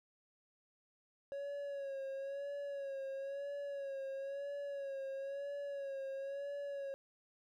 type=tone with vibrato; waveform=triangle; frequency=554.4 Hz; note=C#5; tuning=in tune; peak=-38 dBFS; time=1.32-6.94 s; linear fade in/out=0 ms; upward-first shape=sine; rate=1 Hz; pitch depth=47 cents each way; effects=none